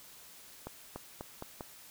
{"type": "accelerating click train", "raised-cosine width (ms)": 1, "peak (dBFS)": -26, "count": 5, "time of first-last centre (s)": [0.67, 1.608], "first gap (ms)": 290, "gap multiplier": 0.86, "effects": ["white hiss -54 dBFS RMS until 1.9 s"]}